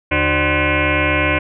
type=tone with frequency modulation; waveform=sine; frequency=1046.5 Hz; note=C6; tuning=in tune; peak=-13 dBFS; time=0.11-1.39 s; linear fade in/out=10 ms; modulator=225 Hz; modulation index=6.9; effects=none